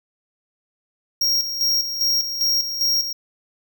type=tone with tremolo; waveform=square; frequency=5588 Hz; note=F8; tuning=in tune; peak=-17 dBFS; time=1.21-3.13 s; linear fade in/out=5 ms; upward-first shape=square; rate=2.5 Hz; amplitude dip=60%; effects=none